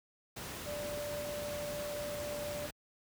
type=tone in noise; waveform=sine; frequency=587.3 Hz; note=D5; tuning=in tune; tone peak=-38 dBFS; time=0.66-2.67 s; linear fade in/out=10 ms; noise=pink; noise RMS=-43 dBFS; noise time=0.36-2.71 s; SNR=+2 dB; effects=high-pass 60 Hz 12 dB/octave